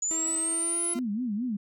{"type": "linear sweep", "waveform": "sine", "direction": "up", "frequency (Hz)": [6840, 10240], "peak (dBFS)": -26, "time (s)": [0.02, 0.94], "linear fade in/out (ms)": 5}
{"type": "tone with pitch glide", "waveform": "40% pulse", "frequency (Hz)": [324.2, 343.3], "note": ["E4", "F4"], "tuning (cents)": [-29, -30], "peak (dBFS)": -34, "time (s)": [0.11, 0.99], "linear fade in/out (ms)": 0, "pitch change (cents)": 99, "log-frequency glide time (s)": [0.38, 0.82]}
{"type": "tone with vibrato", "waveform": "sine", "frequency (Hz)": 226.8, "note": "A#3", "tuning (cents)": -47, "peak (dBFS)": -27, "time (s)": [0.95, 1.57], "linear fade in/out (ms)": 10, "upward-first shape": "sine", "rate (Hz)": 4.5, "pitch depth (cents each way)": 210}
{"effects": []}